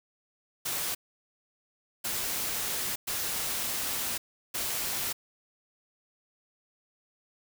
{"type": "noise bursts at uneven times", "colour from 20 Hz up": "white", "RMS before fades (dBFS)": -32, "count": 4, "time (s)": [[0.65, 0.95], [2.04, 2.96], [3.07, 4.18], [4.54, 5.13]], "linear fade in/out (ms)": 10, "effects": []}